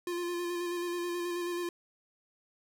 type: tone with vibrato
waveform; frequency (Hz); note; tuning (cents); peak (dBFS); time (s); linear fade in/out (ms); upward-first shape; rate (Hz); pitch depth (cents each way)
square; 349.2; F4; 0; -33; 0.07-1.69; 2; square; 9.3; 18
effects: none